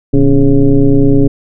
sine tone with frequency modulation, 147.8 Hz, D3, 11 cents sharp, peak -4 dBFS, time 0.13-1.28 s, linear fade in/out 10 ms, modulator 133 Hz, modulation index 1.9, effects none

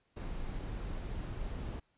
brown noise, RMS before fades -39 dBFS, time 0.16-1.8 s, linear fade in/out 10 ms, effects pink hiss -75 dBFS RMS until 1.97 s + resampled to 8000 Hz

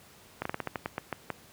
slowing click train, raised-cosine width 0.5 ms, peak -16 dBFS, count 11, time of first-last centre 0.42-1.303 s, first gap 34 ms, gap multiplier 1.2, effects pink hiss -55 dBFS RMS until 1.52 s + high-pass 80 Hz 12 dB/octave

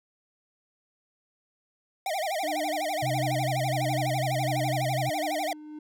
square tone with vibrato, 698.5 Hz, F5, in tune, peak -28 dBFS, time 2.06-5.53 s, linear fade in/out 2 ms, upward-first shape sine, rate 12 Hz, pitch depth 240 cents each way
triangle tone with tremolo, 303.4 Hz, D#4, 44 cents flat, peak -32 dBFS, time 2.43-5.79 s, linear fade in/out 5 ms, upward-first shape sine, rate 1.5 Hz, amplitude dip 60%
sine tone, 129.9 Hz, C3, 12 cents flat, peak -28 dBFS, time 3.02-5.1 s, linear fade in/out 10 ms
effects none

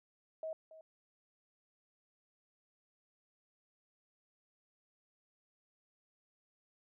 sine tone with echo, 637 Hz, D#5, 41 cents sharp, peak -38 dBFS, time 0.43-0.53 s, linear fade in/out 2 ms, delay 280 ms, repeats 1, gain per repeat -15 dB, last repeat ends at 0.81 s, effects none

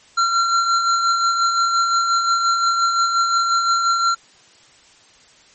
square tone with tremolo, 1368 Hz, F6, 36 cents flat, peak -14 dBFS, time 0.17-4.15 s, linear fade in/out 10 ms, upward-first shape sine, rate 5.7 Hz, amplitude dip 40%, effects white hiss -50 dBFS RMS until 5.54 s + MP3 32 kbps

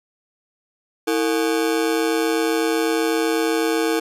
40% pulse ring-modulated tone, 389.5 Hz, G4, 11 cents flat, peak -14 dBFS, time 1.07-4 s, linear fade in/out 10 ms, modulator 64 Hz, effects resampled to 32000 Hz + 9-bit

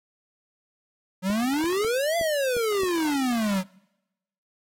square exponential two-way sweep, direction up then down, 180 to 689 to 180 Hz, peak -23 dBFS, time 1.22-3.64 s, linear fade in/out 50 ms, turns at 2.17 s
clicks, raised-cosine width 2 ms, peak -23 dBFS, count 6, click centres 1.301 / 1.642 / 1.848 / 2.212 / 2.567 / 2.834 s
effects noise-tail reverb RT60 0.9 s tail -24 dB re dry + AAC 48 kbps

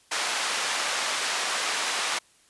pink band-pass noise, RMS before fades -28 dBFS, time 0.11-2.19 s, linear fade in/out 10 ms, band 880 to 8100 Hz, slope 12 dB/octave, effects white hiss -60 dBFS RMS until 2.49 s + resampled to 24000 Hz

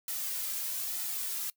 blue noise with flanger, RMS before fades -35 dBFS, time 0.08-1.5 s, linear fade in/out 2 ms, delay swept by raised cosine 1.8 to 2.73 ms, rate 1.1 Hz, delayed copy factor -0.55, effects noise-tail reverb RT60 0.1 s tail -21 dB re dry

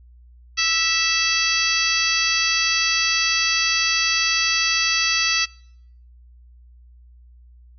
harmonic tone with a mistuned harmonic, 659.3 Hz, E5, in tune, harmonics 2 / 3 / 4 / 5 / 6 / 7 / 8 / 9, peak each -29 / -26 / -23 / -28 / -30 / -23 / -29 / -26 dBFS, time 0.57-5.46 s, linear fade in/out 20 ms, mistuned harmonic 3, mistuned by -20 cents, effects noise-tail reverb RT60 0.7 s tail -25 dB re dry + added 60 Hz sine -45 dBFS peak until 7.78 s

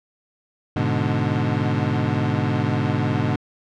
25% pulse chord, G# diminished, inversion none, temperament equal, 103.83 / 123.47 / 146.83 Hz, G#2 / B2 / D3, 0 / 0 / 0 cents, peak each -20 dBFS, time 0.76-3.36 s, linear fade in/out 5 ms, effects low-pass 3000 Hz 12 dB/octave

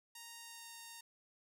5% pulse tone with pitch glide, 931 to 924 Hz, A#5 to A#5, -2 to -16 cents, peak -38 dBFS, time 0.15-1.01 s, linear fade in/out 5 ms, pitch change -14 cents, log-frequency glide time 0.38-0.67 s, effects none

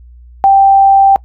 sine tone, 784 Hz, G5, in tune, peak -3 dBFS, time 0.44-1.16 s, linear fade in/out 0 ms, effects noise-tail reverb RT60 0.1 s tail -23 dB re dry + added 60 Hz sine -34 dBFS peak until 1.24 s

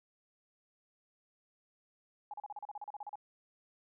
sine tone bursts, 830.6 Hz, G#5, in tune, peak -40 dBFS, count 14, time 2.31-3.156 s, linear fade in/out 2 ms, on 27 ms, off 36 ms, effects none

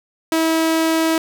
sawtooth tone, 323.5 Hz, E4, 32 cents flat, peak -11 dBFS, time 0.32-1.18 s, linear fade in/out 2 ms, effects none

